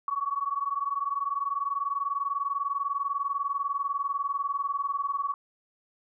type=tone pair together; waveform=sine; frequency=1114 / 1134.1 Hz; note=C#6 / C#6; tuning=+8 / +39 cents; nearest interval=unison; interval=31 cents; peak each=-30 / -30 dBFS; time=0.08-5.34 s; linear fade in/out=2 ms; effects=none